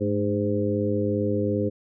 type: harmonic tone with a mistuned harmonic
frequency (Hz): 102.6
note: G#2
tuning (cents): -21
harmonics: 1 / 2 / 3 / 4 / 5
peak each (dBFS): -28 / -28 / -28 / -28 / -28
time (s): 0-1.7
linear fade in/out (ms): 20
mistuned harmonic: 2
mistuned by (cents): +63
effects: none